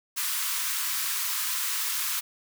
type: high-pass noise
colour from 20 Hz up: white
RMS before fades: -29 dBFS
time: 0.16-2.21 s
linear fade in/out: 20 ms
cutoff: 940 Hz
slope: 96 dB/octave
effects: none